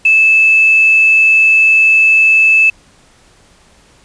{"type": "tone with quantisation", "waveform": "sine", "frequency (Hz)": 2622, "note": "E7", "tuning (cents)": -10, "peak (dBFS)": -5, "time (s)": [0.05, 2.7], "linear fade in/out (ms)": 5, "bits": 5, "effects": ["pink hiss -47 dBFS RMS until 4.04 s", "resampled to 22050 Hz"]}